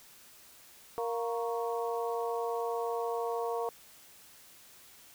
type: harmonic tone with a mistuned harmonic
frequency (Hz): 233.1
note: A#3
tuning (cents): 0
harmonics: 2 / 3 / 4 / 5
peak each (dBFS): -33 / -37 / -39 / -41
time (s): 0.98-3.69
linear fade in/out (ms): 0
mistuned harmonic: 5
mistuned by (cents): -86
effects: white hiss -56 dBFS RMS until 5.14 s